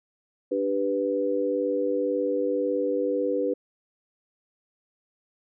sine chord, G major, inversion second, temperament equal, 293.7 / 392 / 493.9 Hz, D4 / G4 / B4, 0 / 0 / 0 cents, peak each -29 / -29 / -25 dBFS, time 0.51-3.54 s, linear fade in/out 10 ms, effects none

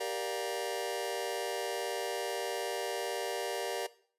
sawtooth chord, G minor seventh, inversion none, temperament just, 392 / 470.4 / 588 / 705.6 Hz, G4 / Bb4 / D5 / F5, 0 / +16 / +2 / +18 cents, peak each -35 / -33 / -35 / -37 dBFS, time 0-3.87 s, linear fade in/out 10 ms, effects noise-tail reverb RT60 0.5 s tail -18 dB re dry + resampled to 32000 Hz

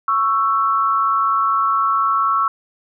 sine tone pair together, 1108.7 / 1327.9 Hz, C#6 / E6, 0 / +12 cents, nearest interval minor third, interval 312 cents, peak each -17 / -17 dBFS, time 0.08-2.48 s, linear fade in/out 2 ms, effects none

